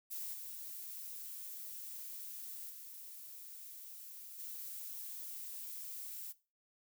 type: noise with level steps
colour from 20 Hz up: violet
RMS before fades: -43 / -47 / -51 / -46 dBFS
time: 0.1-6.33 s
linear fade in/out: 20 ms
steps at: 0.33 / 2.69 / 4.38 s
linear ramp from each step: 20 ms
effects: noise-tail reverb RT60 0.3 s tail -17 dB re dry